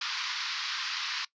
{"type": "band-pass noise", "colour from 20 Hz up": "white", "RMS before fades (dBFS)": -34, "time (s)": [0.01, 1.25], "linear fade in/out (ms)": 5, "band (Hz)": [1000, 5300], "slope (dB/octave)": 48, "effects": ["noise-tail reverb RT60 0.1 s tail -19 dB re dry", "resampled to 16000 Hz"]}